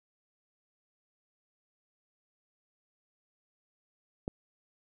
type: click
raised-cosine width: 2 ms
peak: -20 dBFS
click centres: 4.279 s
effects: none